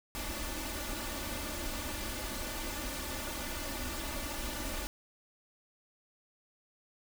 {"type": "noise with comb filter", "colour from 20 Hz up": "pink", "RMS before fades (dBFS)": -38, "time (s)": [0.15, 4.87], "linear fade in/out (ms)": 0, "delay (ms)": 3.4, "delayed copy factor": 1, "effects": []}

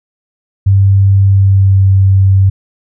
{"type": "tone with pitch glide", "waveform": "sine", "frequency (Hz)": [98, 96.48], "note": ["G2", "G2"], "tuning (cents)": [0, -27], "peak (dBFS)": -4, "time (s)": [0.66, 2.5], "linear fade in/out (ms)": 10, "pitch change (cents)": -27, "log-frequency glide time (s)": [1.26, 1.87], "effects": []}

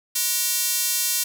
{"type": "tone with high-pass filter", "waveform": "square", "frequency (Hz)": 210, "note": "G#3", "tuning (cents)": 19, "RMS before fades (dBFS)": -23, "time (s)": [0.15, 1.24], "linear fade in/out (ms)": 10, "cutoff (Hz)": 6200, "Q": 0.61, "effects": []}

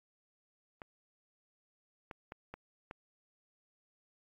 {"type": "clicks", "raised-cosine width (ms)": 0.5, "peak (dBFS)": -29, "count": 5, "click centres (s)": [0.818, 2.112, 2.321, 2.54, 2.911], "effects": ["AAC 64 kbps"]}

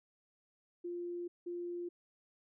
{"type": "tone bursts at uneven times", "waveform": "sine", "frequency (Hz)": 349.2, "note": "F4", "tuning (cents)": 0, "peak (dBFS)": -38, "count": 2, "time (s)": [[0.84, 1.28], [1.46, 1.89]], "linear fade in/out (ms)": 10, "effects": []}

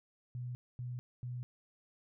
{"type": "tone bursts", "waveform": "sine", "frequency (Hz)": 123.47, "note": "B2", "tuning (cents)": 0, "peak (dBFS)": -38, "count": 3, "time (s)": [0.35, 1.43], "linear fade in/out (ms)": 0, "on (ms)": 200, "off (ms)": 240, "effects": []}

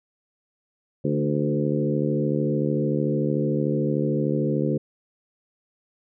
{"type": "harmonic tone with a mistuned harmonic", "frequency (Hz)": 73.42, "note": "D2", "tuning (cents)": 0, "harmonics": [2, 3, 4, 5, 6, 7], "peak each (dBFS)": [-25, -27, -28, -29, -30, -30], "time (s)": [1.04, 4.78], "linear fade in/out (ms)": 10, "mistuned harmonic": 4, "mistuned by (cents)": 18, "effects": []}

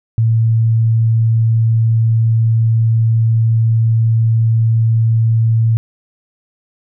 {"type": "tone", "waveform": "sine", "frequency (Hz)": 113.2, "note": "A2", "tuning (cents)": 50, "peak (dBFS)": -9, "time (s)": [0.18, 5.77], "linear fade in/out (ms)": 0, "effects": []}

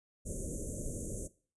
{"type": "band-stop noise", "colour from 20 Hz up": "pink", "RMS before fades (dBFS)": -39, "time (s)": [0.25, 1.28], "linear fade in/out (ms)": 20, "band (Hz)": [600, 6300], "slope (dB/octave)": 96, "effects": ["noise-tail reverb RT60 0.4 s tail -18 dB re dry", "resampled to 24000 Hz"]}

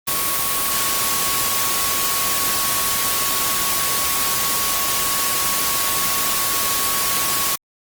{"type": "tone in noise", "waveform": "sine", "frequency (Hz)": 1108.7, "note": "C#6", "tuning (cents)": 0, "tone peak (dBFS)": -27, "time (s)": [0.07, 7.56], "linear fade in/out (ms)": 10, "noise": "white", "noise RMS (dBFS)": -20, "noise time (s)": [0.07, 7.56], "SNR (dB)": -10, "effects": ["Opus 24 kbps"]}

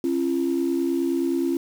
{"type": "tone pair together", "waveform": "sine", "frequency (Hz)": [271.2, 340.7], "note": ["C#4", "F4"], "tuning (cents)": [-38, -43], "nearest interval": "major third", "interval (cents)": 395, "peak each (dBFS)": [-23, -22], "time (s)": [0.04, 1.57], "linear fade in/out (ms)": 2, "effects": ["tanh soft clip ceiling -14 dBFS", "7-bit"]}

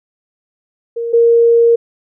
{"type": "tone pair in turn", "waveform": "sine", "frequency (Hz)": [466.2, 466.2], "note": ["A#4", "A#4"], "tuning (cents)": [0, 0], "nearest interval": "unison", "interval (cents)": 0, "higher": "neither", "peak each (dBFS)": [-17, -6], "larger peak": "second", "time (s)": [[0.96, 1.13], [1.13, 1.76]], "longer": "second", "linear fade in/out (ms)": 10, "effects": []}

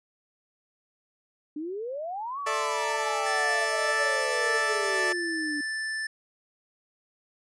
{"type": "exponential two-way sweep", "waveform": "sine", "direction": "up then down", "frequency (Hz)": [290, 1148, 290], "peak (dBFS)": -31, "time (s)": [1.56, 5.61], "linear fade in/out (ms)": 5, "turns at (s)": 2.39}
{"type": "chord", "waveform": "15% pulse", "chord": "A suspended fourth", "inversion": "none", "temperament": "equal", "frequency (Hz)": [440, 587.3, 659.3], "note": ["A4", "D5", "E5"], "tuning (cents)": [0, 0, 0], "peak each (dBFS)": [-25, -24, -28], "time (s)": [2.46, 5.13], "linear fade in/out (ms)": 10}
{"type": "tone", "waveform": "square", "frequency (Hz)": 1760, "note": "A6", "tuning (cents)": 0, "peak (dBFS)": -30, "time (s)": [3.26, 6.07], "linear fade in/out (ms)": 5}
{"effects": ["resampled to 22050 Hz"]}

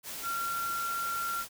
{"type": "tone in noise", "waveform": "sine", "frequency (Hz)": 1374, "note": "F6", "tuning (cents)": -29, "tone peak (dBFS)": -31, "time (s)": [0.22, 1.45], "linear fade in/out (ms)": 50, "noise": "white", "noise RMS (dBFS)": -40, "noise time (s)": [0.03, 1.49], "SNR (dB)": 6, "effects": []}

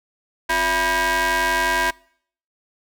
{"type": "ring-modulated tone", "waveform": "sawtooth", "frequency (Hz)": 311.1, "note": "D#4", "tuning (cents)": 0, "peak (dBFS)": -11, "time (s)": [0.49, 1.91], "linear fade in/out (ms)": 10, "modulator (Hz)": 1290, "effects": ["noise-tail reverb RT60 0.6 s tail -24 dB re dry"]}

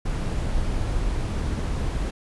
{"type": "noise", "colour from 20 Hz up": "brown", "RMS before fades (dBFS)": -25, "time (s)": [0.05, 2.11], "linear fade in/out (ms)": 10, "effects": ["resampled to 24000 Hz"]}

